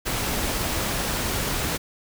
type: noise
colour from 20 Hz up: pink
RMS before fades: -26 dBFS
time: 0.05-1.78 s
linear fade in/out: 20 ms
effects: none

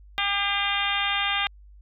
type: harmonic tone with a mistuned harmonic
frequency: 400.7 Hz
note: G4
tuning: 38 cents sharp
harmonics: 2 / 3 / 4 / 5 / 6 / 7 / 8 / 9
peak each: -31 / -31 / -31 / -31 / -31 / -31 / -31 / -31 dBFS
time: 0.18-1.47 s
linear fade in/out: 0 ms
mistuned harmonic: 5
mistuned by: +24 cents
effects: added 50 Hz sine -46 dBFS peak until 1.81 s

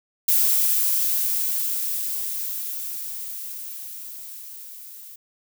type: noise with level ramp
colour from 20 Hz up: violet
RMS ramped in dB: -18 to -42 dBFS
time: 0.28-5.16 s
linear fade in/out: 5 ms
effects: none

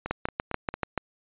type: two click trains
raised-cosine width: 0.5 ms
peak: -17 / -11 dBFS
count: 4 / 7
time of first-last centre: 0.06-0.74 / 0.11-0.977 s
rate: 4.41 / 6.92 Hz
effects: resampled to 8000 Hz

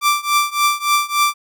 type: tone with tremolo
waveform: sawtooth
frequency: 1174.7 Hz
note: D6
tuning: in tune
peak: -7 dBFS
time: 0.01-1.34 s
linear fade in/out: 50 ms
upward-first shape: triangle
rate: 3.5 Hz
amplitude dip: 95%
effects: none

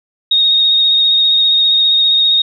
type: tone with vibrato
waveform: sine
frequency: 3729 Hz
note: A#7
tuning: in tune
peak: -8 dBFS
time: 0.31-2.42 s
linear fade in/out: 5 ms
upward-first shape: sine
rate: 15 Hz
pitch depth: 20 cents each way
effects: none

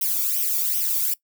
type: noise with flanger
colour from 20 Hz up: violet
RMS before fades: -23 dBFS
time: 0.01-1.14 s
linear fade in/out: 5 ms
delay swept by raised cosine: 0.34 to 0.89 ms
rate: 2.6 Hz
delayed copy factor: +0.8
effects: noise-tail reverb RT60 0.1 s tail -20 dB re dry

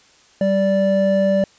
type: tone pair together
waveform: triangle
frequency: 194.89 / 584 Hz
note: G3 / D5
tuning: -10 / -10 cents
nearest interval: octave + perfect fifth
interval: 1900 cents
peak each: -16 / -14 dBFS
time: 0.41-1.44 s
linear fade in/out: 2 ms
effects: white hiss -52 dBFS RMS until 1.58 s + resampled to 16000 Hz

